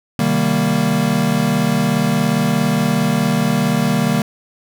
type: chord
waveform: square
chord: C minor seventh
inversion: none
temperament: equal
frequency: 130.81 / 155.56 / 196 / 233.1 Hz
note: C3 / Eb3 / G3 / Bb3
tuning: 0 / 0 / 0 / 0 cents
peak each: -25 / -20 / -20 / -19 dBFS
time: 0.19-4.22 s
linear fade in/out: 2 ms
effects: none